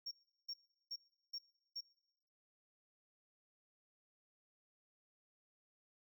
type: tone bursts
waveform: triangle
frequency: 5530 Hz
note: F8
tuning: 18 cents flat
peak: -39 dBFS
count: 5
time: 0.06-1.81 s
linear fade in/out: 10 ms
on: 54 ms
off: 370 ms
effects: noise-tail reverb RT60 1.0 s tail -25 dB re dry + tanh soft clip ceiling -38 dBFS